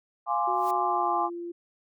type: chord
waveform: sine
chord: D half-diminished seventh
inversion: first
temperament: equal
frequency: 698.5 / 830.6 / 1046.5 / 1174.7 Hz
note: F5 / Ab5 / C6 / D6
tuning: 0 / 0 / 0 / 0 cents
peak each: -30 / -28 / -29 / -30 dBFS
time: 0.26-1.3 s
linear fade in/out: 50 ms
type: tone with pitch glide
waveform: sine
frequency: 367.1 to 344.5 Hz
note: F#4 to F4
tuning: -14 to -24 cents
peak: -33 dBFS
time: 0.47-1.52 s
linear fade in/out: 10 ms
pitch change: -110 cents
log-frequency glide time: 0.79-1.2 s
type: noise with exponential growth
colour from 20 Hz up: white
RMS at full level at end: -41 dBFS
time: 0.5-0.71 s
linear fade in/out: 5 ms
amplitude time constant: 45 ms
effects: none